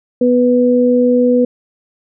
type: tone pair together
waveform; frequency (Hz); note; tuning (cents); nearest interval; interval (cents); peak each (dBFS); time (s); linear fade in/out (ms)
sine; 246.9 / 493.5; B3 / B4; 0 / -1; octave; 1199; -11; 0.21-1.45; 5
effects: none